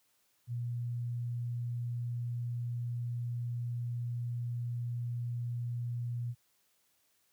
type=tone; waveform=sine; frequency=120 Hz; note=B2; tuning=49 cents flat; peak=-33 dBFS; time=0.47-6.35 s; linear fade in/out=50 ms; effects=white hiss -73 dBFS RMS until 7.32 s + high-pass 60 Hz 12 dB/octave